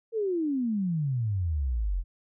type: exponential sweep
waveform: sine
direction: down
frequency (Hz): 466.2 to 41.2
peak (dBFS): -25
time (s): 0.12-2.04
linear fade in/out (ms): 50
effects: none